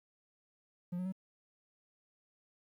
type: tone with pitch steps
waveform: triangle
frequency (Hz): 176.6 / 182.62 / 188.84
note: F3 / F#3 / F#3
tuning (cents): +20 / -22 / +36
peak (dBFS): -33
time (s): 0.92-1.124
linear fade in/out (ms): 10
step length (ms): 68
effects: 12-bit